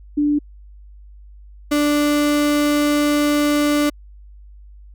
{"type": "tone pair in turn", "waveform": ["sine", "35% pulse"], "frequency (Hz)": [293.7, 293.7], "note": ["D4", "D4"], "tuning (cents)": [0, 0], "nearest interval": "unison", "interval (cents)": 0, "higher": "neither", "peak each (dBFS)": [-14, -13], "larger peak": "second", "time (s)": [[0.17, 0.39], [1.71, 3.9]], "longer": "second", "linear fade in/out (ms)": 10, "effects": ["added 50 Hz sine -39 dBFS peak until 4.94 s"]}